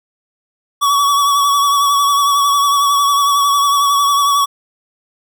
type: tone with vibrato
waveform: square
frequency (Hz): 1132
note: C#6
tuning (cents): +36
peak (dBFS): -11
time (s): 0.81-4.46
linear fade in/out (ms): 20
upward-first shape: triangle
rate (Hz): 11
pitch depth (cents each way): 38
effects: none